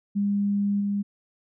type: tone with level steps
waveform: sine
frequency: 202.1 Hz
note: G#3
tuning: 47 cents flat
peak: -21 / -23 dBFS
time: 0.15-1.03 s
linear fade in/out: 20 ms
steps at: 0.8 s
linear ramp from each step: 10 ms
effects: none